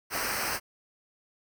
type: noise with comb filter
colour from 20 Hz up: pink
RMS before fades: -31 dBFS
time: 0.1-0.6 s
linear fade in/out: 50 ms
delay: 0.28 ms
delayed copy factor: -0.8
effects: none